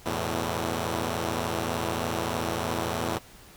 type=chord; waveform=5% pulse; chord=E suspended fourth; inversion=none; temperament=equal with one note detuned; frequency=83.32 / 110 / 123.47 Hz; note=E2 / A2 / B2; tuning=+19 / 0 / 0 cents; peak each=-19 / -20 / -24 dBFS; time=0.05-3.19 s; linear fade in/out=20 ms; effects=pink hiss -51 dBFS RMS until 3.56 s